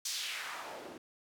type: noise with band-pass filter sweep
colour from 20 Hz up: white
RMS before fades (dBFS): -41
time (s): 0.05-0.98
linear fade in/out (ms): 5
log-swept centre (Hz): 5800 to 290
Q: 1.6
effects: none